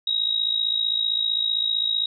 sine tone with amplitude modulation, 3805 Hz, A#7, 35 cents sharp, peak -17 dBFS, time 0.07-2.06 s, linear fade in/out 5 ms, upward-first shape sine, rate 55.5 Hz, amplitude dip 75%, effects none

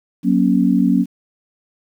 sine chord, F# major, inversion none, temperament equal with one note detuned, 185 / 237.2 / 277.2 Hz, F#3 / A#3 / C#4, 0 / +30 / 0 cents, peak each -16 dBFS, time 0.23-1.06 s, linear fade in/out 50 ms, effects 8-bit

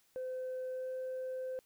sine tone with pitch glide, 513 to 516 Hz, C5 to C5, -34 to -24 cents, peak -35 dBFS, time 0.16-1.59 s, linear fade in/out 0 ms, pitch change +10 cents, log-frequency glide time 0.71-0.9 s, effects tanh soft clip ceiling -35 dBFS + white hiss -71 dBFS RMS until 1.65 s

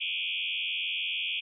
sine tone with frequency modulation, 2883 Hz, F#7, 46 cents flat, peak -29 dBFS, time 0-1.41 s, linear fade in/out 20 ms, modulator 86.5 Hz, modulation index 5.9, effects none

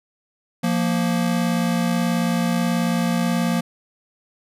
square tone pair together, 174.63 / 233.1 Hz, F3 / A#3, 0 / 0 cents, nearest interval perfect fourth, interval 500 cents, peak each -22 dBFS, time 0.63-3.61 s, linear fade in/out 10 ms, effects resampled to 32000 Hz

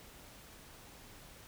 silence, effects pink hiss -55 dBFS RMS until 1.47 s

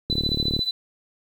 sine tone with tremolo, 3996 Hz, B7, 20 cents sharp, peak -19 dBFS, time 0.1-0.71 s, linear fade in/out 2 ms, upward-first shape triangle, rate 14 Hz, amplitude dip 90%
click train, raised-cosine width 3 ms, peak -14 dBFS, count 19, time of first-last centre 0.1-0.592 s, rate 36.6 Hz
effects 8-bit

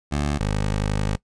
15% pulse tone pair in turn, 72.6 / 51.34 Hz, D2 / G#1, -19 / -19 cents, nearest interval tritone, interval 600 cents, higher first, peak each -15 dBFS, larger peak neither, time 0.11-0.39 / 0.39-1.17 s, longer second, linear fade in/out 20 ms, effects noise-tail reverb RT60 0.1 s tail -21 dB re dry + resampled to 22050 Hz

